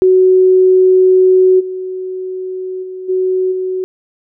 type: tone with level steps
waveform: sine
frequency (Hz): 372.2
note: F#4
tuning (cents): +10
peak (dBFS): -5 / -19 / -23 / -11 / -15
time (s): 0.02-3.84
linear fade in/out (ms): 0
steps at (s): 1.59 / 2.82 / 3.08 / 3.51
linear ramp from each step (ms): 20
effects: none